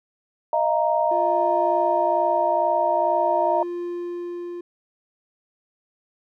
sine chord, Eb suspended second, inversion none, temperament equal with one note detuned, 622.3 / 684.5 / 932.3 Hz, Eb5 / F5 / Bb5, 0 / -35 / 0 cents, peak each -22 / -23 / -22 dBFS, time 0.53-3.63 s, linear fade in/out 2 ms
triangle tone with tremolo, 349.2 Hz, F4, in tune, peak -24 dBFS, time 1.11-4.61 s, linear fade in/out 5 ms, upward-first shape triangle, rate 0.46 Hz, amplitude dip 55%
effects none

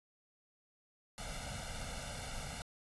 pink noise with comb filter, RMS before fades -43 dBFS, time 1.18-2.62 s, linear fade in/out 0 ms, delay 1.4 ms, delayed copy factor +0.95, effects resampled to 24000 Hz

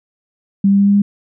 sine tone with pitch steps, 197.5 / 198.76 / 200 / 201.3 / 202.6 Hz, G3 / G3 / G3 / G3 / G#3, +13 / +24 / +35 / +46 / -43 cents, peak -8 dBFS, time 0.64-1.02 s, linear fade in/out 5 ms, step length 76 ms, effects none

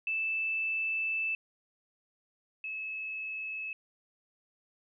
sine tone pair in turn, 2637 / 2593 Hz, E7 / E7, 0 / -29 cents, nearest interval unison, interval 29 cents, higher first, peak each -29 / -35 dBFS, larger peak first, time 0.07-1.35 / 2.64-3.73 s, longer first, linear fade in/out 2 ms, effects none

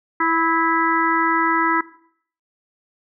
harmonic tone with a mistuned harmonic, 329.6 Hz, E4, in tune, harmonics 1 / 3 / 4 / 5 / 6, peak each -23 / -21 / -21 / -25 / -25 dBFS, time 0.2-1.81 s, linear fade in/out 5 ms, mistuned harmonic 4, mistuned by -22 cents, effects noise-tail reverb RT60 0.6 s tail -17 dB re dry

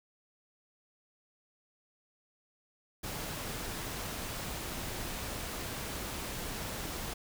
pink noise, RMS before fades -39 dBFS, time 3.03-7.14 s, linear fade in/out 10 ms, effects none

